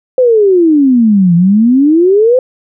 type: exponential two-way sweep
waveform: sine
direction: down then up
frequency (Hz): 523.3 to 167.2 to 523.3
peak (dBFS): -4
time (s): 0.18-2.39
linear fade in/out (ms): 2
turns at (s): 1.35
effects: none